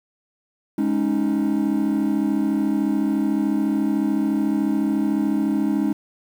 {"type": "chord", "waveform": "triangle", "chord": "Ab suspended fourth", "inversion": "none", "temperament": "equal", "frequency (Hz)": [207.7, 277.2, 311.1], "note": ["Ab3", "Db4", "Eb4"], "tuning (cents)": [0, 0, 0], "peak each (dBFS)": -20, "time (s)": [0.78, 5.93], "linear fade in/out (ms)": 5, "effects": ["tanh soft clip ceiling -11 dBFS", "8-bit"]}